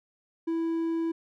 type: tone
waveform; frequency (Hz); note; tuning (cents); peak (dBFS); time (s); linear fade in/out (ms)
triangle; 329.6; E4; 0; -24; 0.47-1.12; 10
effects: none